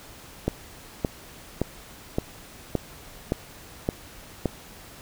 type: click train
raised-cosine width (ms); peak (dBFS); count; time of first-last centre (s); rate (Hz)
2; -9; 8; 0.48-4.457; 1.76
effects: pink hiss -46 dBFS RMS until 5.01 s